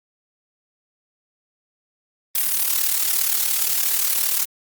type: noise with amplitude modulation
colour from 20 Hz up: blue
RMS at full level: -17 dBFS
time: 2.35-4.45 s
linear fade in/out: 5 ms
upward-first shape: sine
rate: 37.2 Hz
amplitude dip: 70%
effects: Opus 32 kbps